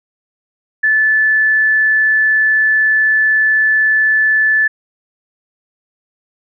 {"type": "tone", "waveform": "sine", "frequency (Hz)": 1742, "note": "A6", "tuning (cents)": -18, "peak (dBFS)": -9, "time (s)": [0.83, 4.68], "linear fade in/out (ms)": 10, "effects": []}